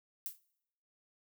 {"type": "noise with exponential decay", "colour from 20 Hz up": "violet", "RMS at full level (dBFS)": -36, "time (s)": [0.26, 0.4], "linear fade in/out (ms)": 1, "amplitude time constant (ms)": 30, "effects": ["noise-tail reverb RT60 0.8 s tail -23 dB re dry"]}